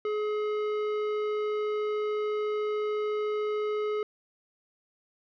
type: tone with tanh clipping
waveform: triangle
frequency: 423.1 Hz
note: G#4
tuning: 32 cents sharp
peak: -29 dBFS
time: 0.05-4.03 s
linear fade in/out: 2 ms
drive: 17 dB
effects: none